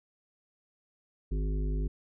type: harmonic tone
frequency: 51 Hz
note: G#1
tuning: 31 cents flat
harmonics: 1 / 3 / 5 / 7 / 8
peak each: -28 / -38 / -42 / -45 / -46 dBFS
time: 1.31-1.88 s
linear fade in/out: 10 ms
effects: none